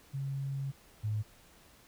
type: tone pair in turn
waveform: sine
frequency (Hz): 137.1 / 106.66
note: C#3 / G#2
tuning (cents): -19 / +47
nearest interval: major third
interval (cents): 434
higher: first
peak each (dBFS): -33 / -30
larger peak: second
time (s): 0.13-0.72 / 1.03-1.23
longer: first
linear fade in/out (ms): 20
effects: pink hiss -60 dBFS RMS until 1.87 s